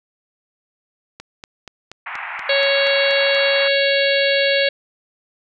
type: click train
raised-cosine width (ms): 0.2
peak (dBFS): -17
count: 10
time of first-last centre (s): 1.2-3.348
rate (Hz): 4.19
type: band-pass noise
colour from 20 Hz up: white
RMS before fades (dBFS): -29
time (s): 2.06-3.68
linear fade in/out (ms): 5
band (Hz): 750 to 2400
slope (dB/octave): 48
type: harmonic tone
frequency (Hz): 554.4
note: C#5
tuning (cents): 0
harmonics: 1 / 3 / 4 / 5 / 6 / 7 / 8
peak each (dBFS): -17 / -22 / -23 / -24 / -25 / -25 / -26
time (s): 2.49-4.69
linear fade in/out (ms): 5
effects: none